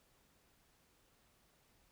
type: silence
effects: pink hiss -72 dBFS RMS until 1.91 s